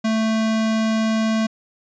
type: tone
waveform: square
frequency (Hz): 221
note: A3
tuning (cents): +8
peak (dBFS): -18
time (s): 0.04-1.47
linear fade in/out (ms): 10
effects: resampled to 16000 Hz